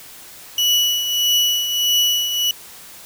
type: tone with tremolo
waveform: 35% pulse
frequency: 2945 Hz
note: F#7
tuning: 9 cents flat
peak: -11 dBFS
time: 0.58-2.51 s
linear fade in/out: 2 ms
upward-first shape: triangle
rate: 1.6 Hz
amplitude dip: 60%
effects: white hiss -40 dBFS RMS until 3.05 s